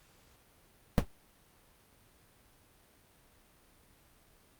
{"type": "noise with exponential decay", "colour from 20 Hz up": "brown", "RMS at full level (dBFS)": -19, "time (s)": [0.98, 1.07], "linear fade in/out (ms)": 0, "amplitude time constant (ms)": 18, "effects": ["pink hiss -64 dBFS RMS until 4.59 s", "Opus 48 kbps"]}